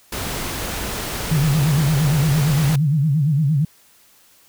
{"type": "noise", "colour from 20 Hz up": "pink", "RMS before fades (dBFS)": -26, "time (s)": [0.12, 2.76], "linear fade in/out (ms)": 5}
{"type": "tone with vibrato", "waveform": "sine", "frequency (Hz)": 147.9, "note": "D3", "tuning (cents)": 13, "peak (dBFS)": -14, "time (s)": [1.31, 3.65], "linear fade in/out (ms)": 5, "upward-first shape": "sine", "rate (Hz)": 8.7, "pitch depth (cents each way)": 160}
{"effects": ["white hiss -53 dBFS RMS until 4.48 s"]}